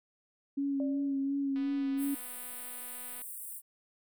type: tone with vibrato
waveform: sine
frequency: 276.3 Hz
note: C#4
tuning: 6 cents flat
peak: -29 dBFS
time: 0.57-2.15 s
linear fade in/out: 10 ms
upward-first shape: sine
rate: 2.8 Hz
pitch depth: 26 cents each way
type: tone with exponential decay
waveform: sine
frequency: 587.3 Hz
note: D5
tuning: in tune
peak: -36 dBFS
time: 0.8-1.36 s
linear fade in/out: 1 ms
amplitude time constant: 120 ms
type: click train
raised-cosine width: 0.3 ms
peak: -37 dBFS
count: 412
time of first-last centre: 1.56-3.217 s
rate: 248 Hz
type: high-pass noise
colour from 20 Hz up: pink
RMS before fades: -43 dBFS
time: 1.97-3.62 s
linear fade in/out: 50 ms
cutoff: 8300 Hz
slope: 96 dB/octave
effects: none